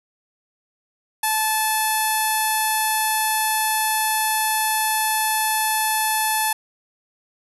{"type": "tone with low-pass filter", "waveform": "sawtooth", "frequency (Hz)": 870, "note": "A5", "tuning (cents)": -20, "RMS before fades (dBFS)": -21, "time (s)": [1.23, 6.53], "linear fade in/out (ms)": 5, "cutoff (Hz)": 11000, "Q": 6.8, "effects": []}